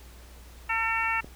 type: harmonic tone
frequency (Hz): 451.2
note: A4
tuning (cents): +44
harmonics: 2 / 3 / 4 / 5 / 6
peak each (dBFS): -31 / -31 / -31 / -31 / -31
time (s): 0.69-1.21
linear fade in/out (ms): 10
type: click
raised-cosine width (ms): 2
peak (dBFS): -28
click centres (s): 1.245
effects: added 60 Hz sine -46 dBFS peak until 1.35 s + pink hiss -53 dBFS RMS until 1.35 s